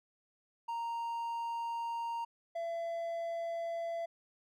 triangle tone pair in turn, 930 / 672.8 Hz, A#5 / E5, -4 / +35 cents, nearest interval tritone, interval 561 cents, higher first, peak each -33 / -33 dBFS, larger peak neither, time 0.68-2.25 / 2.55-4.06 s, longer first, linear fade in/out 10 ms, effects none

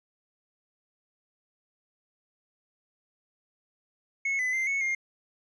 triangle tone with pitch steps, 2190 / 2010 / 2085 / 2205 / 2122 Hz, C#7 / B6 / C7 / C#7 / C7, -22 / +30 / -7 / -10 / +24 cents, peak -24 dBFS, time 4.25-4.95 s, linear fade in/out 5 ms, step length 140 ms, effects resampled to 22050 Hz

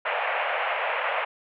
pink band-pass noise, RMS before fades -27 dBFS, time 0.05-1.25 s, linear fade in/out 10 ms, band 530 to 2800 Hz, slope 48 dB/octave, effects none

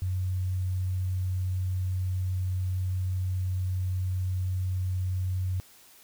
sine tone, 92.5 Hz, F#2, in tune, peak -26 dBFS, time 0.02-5.6 s, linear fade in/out 0 ms, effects white hiss -55 dBFS RMS until 6.03 s

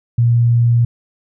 sine tone, 118.4 Hz, A#2, 27 cents sharp, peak -9 dBFS, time 0.18-0.85 s, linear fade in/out 5 ms, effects none

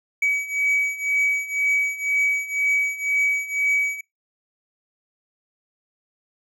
triangle beating tone pair, 2273 / 2275 Hz, C#7 / C#7, +43 / +44 cents, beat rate 2 Hz, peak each -23 / -20 dBFS, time 0.22-4.01 s, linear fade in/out 5 ms, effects noise-tail reverb RT60 0.2 s tail -25 dB re dry

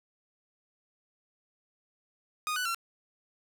sawtooth tone with pitch steps, 1235 / 1488 / 1361 Hz, D#6 / F#6 / F6, -13 / +9 / -45 cents, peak -26 dBFS, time 2.47-2.746 s, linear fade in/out 0 ms, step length 92 ms, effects none

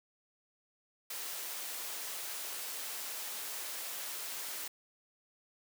white high-pass noise, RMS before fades -41 dBFS, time 1.1-4.68 s, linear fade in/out 5 ms, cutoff 400 Hz, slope 12 dB/octave, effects none

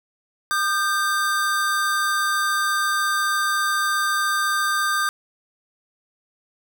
square tone pair together, 1211.3 / 1568 Hz, D#6 / G6, -47 / 0 cents, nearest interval major third, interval 447 cents, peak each -23 dBFS, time 0.51-5.09 s, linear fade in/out 0 ms, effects none

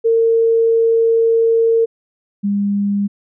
sine tone pair in turn, 456 / 201.9 Hz, A#4 / G#3, -38 / -49 cents, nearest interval octave + major second, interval 1411 cents, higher first, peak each -10 / -14 dBFS, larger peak first, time 0.04-1.86 / 2.43-3.08 s, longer first, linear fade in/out 20 ms, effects none

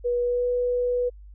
sine tone with pitch glide, 485.1 to 491.6 Hz, B4 to B4, -31 to -8 cents, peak -21 dBFS, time 0.04-1.1 s, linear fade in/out 20 ms, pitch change +23 cents, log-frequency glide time 0.21-0.46 s, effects added 50 Hz sine -42 dBFS peak until 1.34 s

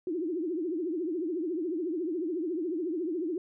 sine tone with vibrato, 336.8 Hz, E4, 37 cents sharp, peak -29 dBFS, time 0.07-3.38 s, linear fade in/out 2 ms, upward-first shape triangle, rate 14 Hz, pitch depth 220 cents each way, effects none

